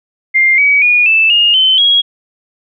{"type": "tone with pitch steps", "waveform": "sine", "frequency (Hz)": [2106, 2270, 2447, 2638, 2844, 3066, 3305], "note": ["C7", "C#7", "D#7", "E7", "F7", "G7", "G#7"], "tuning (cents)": [11, 41, -29, 1, 31, -39, -9], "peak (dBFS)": -6, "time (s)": [0.34, 2.02], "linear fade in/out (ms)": 20, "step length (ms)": 240, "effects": []}